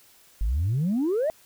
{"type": "exponential sweep", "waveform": "sine", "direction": "up", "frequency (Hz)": [46, 659.3], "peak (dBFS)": -20, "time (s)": [0.41, 1.3], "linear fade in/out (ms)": 0, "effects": ["tanh soft clip ceiling -19 dBFS", "white hiss -56 dBFS RMS until 1.45 s"]}